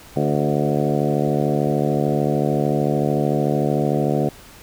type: harmonic tone with a mistuned harmonic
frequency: 73.42 Hz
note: D2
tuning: in tune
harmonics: 2 / 3 / 4 / 5 / 6 / 7 / 8 / 9 / 10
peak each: -22 / -24 / -25 / -26 / -27 / -27 / -28 / -29 / -29 dBFS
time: 0.16-4.29 s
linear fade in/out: 5 ms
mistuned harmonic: 6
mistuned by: -19 cents
effects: pink hiss -44 dBFS RMS until 4.62 s